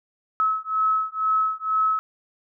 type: beating tone pair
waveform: sine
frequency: 1290 / 1292.1 Hz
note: E6 / E6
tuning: -38 / -35 cents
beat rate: 2.1 Hz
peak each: -23 dBFS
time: 0.4-1.99 s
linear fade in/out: 0 ms
effects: none